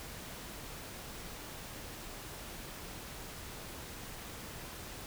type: silence
effects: pink hiss -46 dBFS RMS until 5.06 s